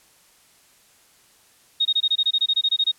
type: tone bursts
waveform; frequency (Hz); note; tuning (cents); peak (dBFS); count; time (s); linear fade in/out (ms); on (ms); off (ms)
sine; 3729; A#7; 0; -16; 15; 1.8-2.917; 10; 53; 23
effects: white hiss -56 dBFS RMS until 2.98 s + low-pass 12000 Hz 12 dB/octave